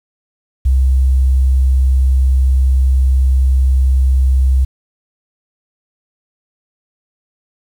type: tone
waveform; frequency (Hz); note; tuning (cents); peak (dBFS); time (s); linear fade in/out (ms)
sine; 65.41; C2; 0; -8; 0.65-4.65; 10
effects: 7-bit